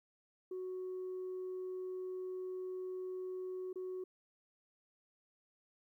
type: tone with dropouts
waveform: sine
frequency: 370 Hz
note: F#4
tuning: in tune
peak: -38 dBFS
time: 0.51-4.04 s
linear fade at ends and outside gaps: 5 ms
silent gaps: 3.73-3.757 s
effects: tanh soft clip ceiling -37 dBFS + 13-bit